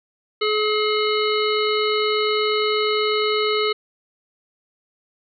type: harmonic tone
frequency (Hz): 425.8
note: G#4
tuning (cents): +43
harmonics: 1 / 3 / 5 / 7 / 9 / 10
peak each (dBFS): -20 / -25 / -27 / -28 / -30 / -30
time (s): 0.41-3.73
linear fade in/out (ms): 10
effects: none